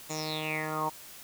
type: tone with low-pass filter sweep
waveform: 10% pulse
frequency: 155.56 Hz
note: D#3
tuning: in tune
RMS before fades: -33 dBFS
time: 0.09-0.9 s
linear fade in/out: 20 ms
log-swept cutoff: 7200 to 910 Hz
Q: 8.9
effects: white hiss -48 dBFS RMS until 1.23 s